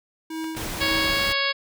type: tone with tremolo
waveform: square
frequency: 320.4 Hz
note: E4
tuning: 49 cents flat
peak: -28 dBFS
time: 0.3-1.19 s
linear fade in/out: 5 ms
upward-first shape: sine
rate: 1.9 Hz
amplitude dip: 90%
type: clicks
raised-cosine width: 0.3 ms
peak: -24 dBFS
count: 5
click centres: 0.443 / 0.551 / 0.622 / 0.789 / 0.835 s
type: noise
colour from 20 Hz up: pink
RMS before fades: -31 dBFS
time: 0.56-1.33 s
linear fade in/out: 10 ms
type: harmonic tone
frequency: 554.4 Hz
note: C#5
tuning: in tune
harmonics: 1 / 2 / 3 / 4 / 5 / 6 / 7 / 8 / 9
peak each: -31 / -30 / -28 / -27 / -31 / -29 / -33 / -30 / -33 dBFS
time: 0.8-1.53 s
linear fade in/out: 20 ms
effects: none